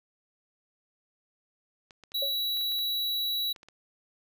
clicks, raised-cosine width 0.2 ms, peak -32 dBFS, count 10, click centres 1.908 / 2.037 / 2.119 / 2.571 / 2.612 / 2.72 / 2.79 / 3.562 / 3.631 / 3.686 s
square tone, 3914 Hz, B7, 16 cents flat, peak -28 dBFS, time 2.14-3.53 s, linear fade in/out 10 ms
sine tone with exponential decay, 556 Hz, C#5, 5 cents sharp, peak -29 dBFS, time 2.22-2.38 s, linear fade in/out 5 ms, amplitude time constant 33 ms
effects none

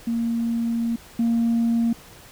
sine tone pair in turn, 231.9 / 231.9 Hz, A#3 / A#3, -9 / -9 cents, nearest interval unison, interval 0 cents, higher neither, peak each -20 / -16 dBFS, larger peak second, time 0.07-0.96 / 1.19-1.93 s, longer first, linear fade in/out 5 ms, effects tanh soft clip ceiling -15 dBFS + pink hiss -46 dBFS RMS until 2.31 s

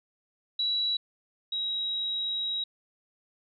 sine tone pair in turn, 3915 / 3837 Hz, B7 / A#7, -16 / +49 cents, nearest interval unison, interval 35 cents, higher first, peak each -25 / -28 dBFS, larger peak first, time 0.59-0.97 / 1.52-2.64 s, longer second, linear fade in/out 5 ms, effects none

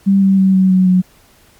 sine tone with pitch steps, 196 / 193.41 / 190.86 / 188.34 / 185.86 / 183.4 Hz, G3 / G3 / G3 / F#3 / F#3 / F#3, 0 / -23 / -46 / +31 / +8 / -15 cents, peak -7 dBFS, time 0.06-1.02 s, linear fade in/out 20 ms, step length 160 ms, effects pink hiss -49 dBFS RMS until 1.59 s + MP3 96 kbps

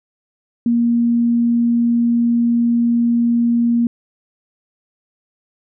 sine tone, 235.7 Hz, A#3, 19 cents sharp, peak -12 dBFS, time 0.66-3.87 s, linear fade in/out 2 ms, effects none

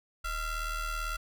45% pulse ring-modulated tone, 670 Hz, E5, 28 cents sharp, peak -29 dBFS, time 0.24-1.17 s, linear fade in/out 10 ms, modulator 709 Hz, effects none

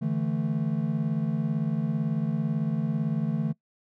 triangle chord, D suspended second, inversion none, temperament equal, 146.83 / 164.81 / 220 Hz, D3 / E3 / A3, 0 / 0 / 0 cents, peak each -27 dBFS, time 0.01-3.53 s, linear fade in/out 20 ms, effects noise-tail reverb RT60 0.1 s tail -22 dB re dry

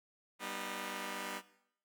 5% pulse chord, G augmented, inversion none, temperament just, 196 / 245 / 306.2 Hz, G3 / B3 / D#4, 0 / -14 / -28 cents, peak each -33 dBFS, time 0.39-1.42 s, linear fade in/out 50 ms, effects noise-tail reverb RT60 0.7 s tail -17 dB re dry + MP3 96 kbps

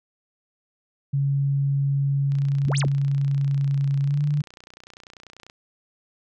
sine tone with pitch glide, 139.3 to 146.73 Hz, C#3 to D3, +9 to -1 cents, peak -19 dBFS, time 1.13-4.42 s, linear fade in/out 10 ms, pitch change +90 cents, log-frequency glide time 4.03-4.24 s
click train, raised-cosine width 0.2 ms, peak -27 dBFS, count 97, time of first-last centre 2.32-5.499 s, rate 30.2 Hz
sine exponential two-way sweep, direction up then down, 75.8 to 9760 to 75.8 Hz, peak -27 dBFS, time 2.65-2.88 s, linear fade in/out 5 ms, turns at 2.79 s
effects none

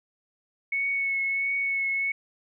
sine tone with vibrato, 2207 Hz, C#7, 8 cents flat, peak -24 dBFS, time 0.72-2.12 s, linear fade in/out 5 ms, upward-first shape triangle, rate 1.5 Hz, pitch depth 20 cents each way, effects none

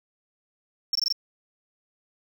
sine tone bursts, 5450 Hz, F8, 43 cents flat, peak -19 dBFS, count 5, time 0.93-1.125 s, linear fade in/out 2 ms, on 23 ms, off 20 ms, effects tanh soft clip ceiling -19 dBFS + 8-bit

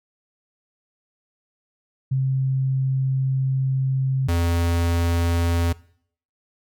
sine / square tone pair in turn, 132.8 / 85.13 Hz, C3 / F2, +26 / -44 cents, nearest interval minor sixth, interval 770 cents, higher first, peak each -18 / -19 dBFS, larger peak first, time 2.11-4.28 / 4.28-5.73 s, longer first, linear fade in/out 10 ms, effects noise-tail reverb RT60 0.6 s tail -21 dB re dry

